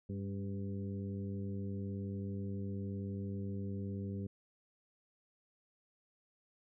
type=harmonic tone with a mistuned harmonic; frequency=99 Hz; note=G2; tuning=18 cents sharp; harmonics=1 / 2 / 3 / 4 / 5; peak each=-40 / -41 / -50 / -49 / -54 dBFS; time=0.09-4.27 s; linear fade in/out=5 ms; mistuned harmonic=3; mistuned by=-44 cents; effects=none

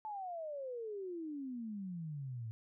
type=exponential sweep; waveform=sine; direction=down; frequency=880 to 108.2 Hz; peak=-40 dBFS; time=0.05-2.51 s; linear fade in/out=0 ms; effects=none

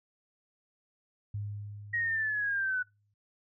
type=tone with exponential decay; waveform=sine; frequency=103 Hz; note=G#2; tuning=14 cents flat; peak=-32 dBFS; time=1.34-3.14 s; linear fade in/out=5 ms; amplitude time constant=390 ms
type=linear sweep; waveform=sine; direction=down; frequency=1896 to 1480 Hz; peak=-28 dBFS; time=1.93-2.83 s; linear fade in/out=10 ms
effects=noise-tail reverb RT60 0.2 s tail -24 dB re dry

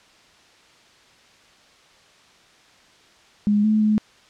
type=tone with pitch steps; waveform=sine; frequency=207.2 / 215.4 / 213.4 Hz; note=G#3 / A3 / G#3; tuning=-4 / -37 / +47 cents; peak=-15 dBFS; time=3.47-3.98 s; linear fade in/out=0 ms; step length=170 ms; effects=white hiss -53 dBFS RMS until 4.29 s + low-pass 5000 Hz 12 dB/octave

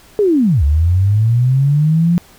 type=linear two-way sweep; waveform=sine; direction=down then up; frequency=433.1 to 68.9 to 175.9 Hz; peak=-9 dBFS; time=0.19-2.18 s; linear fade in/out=0 ms; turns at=0.63 s; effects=pink hiss -45 dBFS RMS until 2.38 s

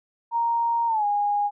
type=tone with pitch glide; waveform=sine; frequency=932.3 to 821 Hz; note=A#5 to G#5; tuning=0 to -20 cents; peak=-20 dBFS; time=0.31-1.51 s; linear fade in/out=50 ms; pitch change=-220 cents; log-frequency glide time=0.87-1.05 s; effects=none

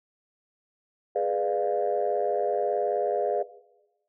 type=chord; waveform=sine; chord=G# diminished seventh; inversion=none; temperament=equal with one note detuned; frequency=415.3 / 493.9 / 599 / 698.5 Hz; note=G#4 / B4 / D5 / F5; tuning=0 / 0 / +34 / 0 cents; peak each=-28 dBFS; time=1.15-3.43 s; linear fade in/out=10 ms; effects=noise-tail reverb RT60 1.0 s tail -17 dB re dry + tanh soft clip ceiling -15 dBFS

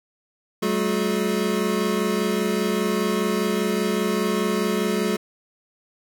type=tone cluster; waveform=square; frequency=192.4 / 217.4 / 362.6 / 428.3 Hz; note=G3 / A3 / F#4 / A4; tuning=-32 / -21 / -35 / -47 cents; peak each=-27 dBFS; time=0.62-5.17 s; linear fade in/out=10 ms; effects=none

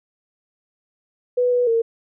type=tone with pitch steps; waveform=sine; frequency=493.7 / 490.6 / 457.9 Hz; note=B4 / B4 / A#4; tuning=-1 / -12 / -31 cents; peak=-15 dBFS; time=1.37-1.82 s; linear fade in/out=10 ms; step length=150 ms; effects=none

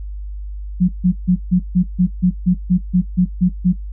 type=tone bursts; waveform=sine; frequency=181 Hz; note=F#3; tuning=38 cents flat; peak=-9 dBFS; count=13; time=0.8-3.731 s; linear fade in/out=20 ms; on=87 ms; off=150 ms; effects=noise-tail reverb RT60 0.2 s tail -26 dB re dry + added 50 Hz sine -25 dBFS peak until 3.92 s

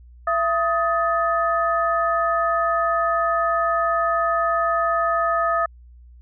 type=tone cluster; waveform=sine; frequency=672 / 1259 / 1757 Hz; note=E5 / D#6 / A6; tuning=+33 / +20 / -3 cents; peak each=-22 / -20 / -28 dBFS; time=0.27-5.66 s; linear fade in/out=5 ms; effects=added 60 Hz sine -43 dBFS peak until 6.21 s

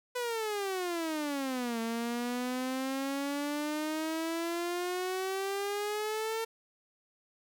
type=exponential two-way sweep; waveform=sawtooth; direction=down then up; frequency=500 to 226.4 to 453.5 Hz; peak=-28 dBFS; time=0.15-6.45 s; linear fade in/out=10 ms; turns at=1.8 s; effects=none

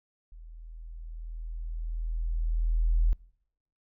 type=tone with level ramp; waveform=sine; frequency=40.74 Hz; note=E1; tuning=20 cents flat; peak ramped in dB=-44 to -19 dBFS; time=0.32-3.13 s; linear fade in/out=0 ms; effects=noise-tail reverb RT60 0.7 s tail -24 dB re dry

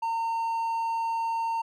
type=tone; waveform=triangle; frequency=913 Hz; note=A#5; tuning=36 cents flat; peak=-24 dBFS; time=0.02-1.62 s; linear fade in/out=10 ms; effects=none

